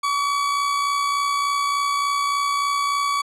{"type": "tone with amplitude modulation", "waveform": "40% pulse", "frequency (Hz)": 1136, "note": "C#6", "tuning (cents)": 42, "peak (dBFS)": -17, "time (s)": [0.03, 3.22], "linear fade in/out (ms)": 10, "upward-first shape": "sine", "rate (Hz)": 63.4, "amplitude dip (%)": 35, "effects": ["low-pass 9000 Hz 12 dB/octave"]}